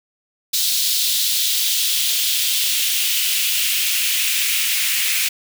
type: noise with high-pass filter sweep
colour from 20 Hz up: white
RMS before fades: -19 dBFS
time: 0.53-5.29 s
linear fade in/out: 10 ms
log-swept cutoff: 3900 to 2300 Hz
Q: 2.4
effects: none